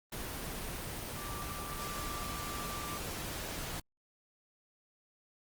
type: tone in noise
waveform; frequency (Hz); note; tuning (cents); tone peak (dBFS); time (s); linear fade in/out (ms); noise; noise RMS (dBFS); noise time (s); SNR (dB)
sine; 1174.7; D6; 0; -43; 1.16-2.98; 5; pink; -40; 0.12-3.8; -6
effects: Opus 24 kbps